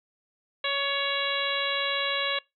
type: harmonic tone with a mistuned harmonic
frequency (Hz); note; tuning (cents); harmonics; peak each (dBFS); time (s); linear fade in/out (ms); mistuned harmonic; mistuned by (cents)
558; C#5; +11; 1 / 2 / 3 / 4 / 5 / 6 / 7; -33 / -33 / -33 / -33 / -33 / -33 / -33; 0.64-2.39; 5; 3; +15
effects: noise-tail reverb RT60 0.2 s tail -23 dB re dry